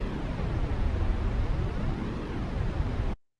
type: noise with flanger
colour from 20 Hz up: brown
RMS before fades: -28 dBFS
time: 0-3.14 s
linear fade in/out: 10 ms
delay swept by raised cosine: 1.3 to 7.2 ms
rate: 0.46 Hz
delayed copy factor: -0.55
effects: low-pass 4000 Hz 12 dB/octave + Opus 32 kbps